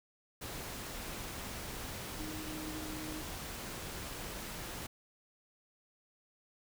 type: tone in noise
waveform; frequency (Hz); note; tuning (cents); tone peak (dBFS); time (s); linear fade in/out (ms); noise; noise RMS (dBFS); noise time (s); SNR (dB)
sine; 310.4; D#4; -4; -43; 2.19-3.22; 10; pink; -43; 0.41-4.87; -3
effects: none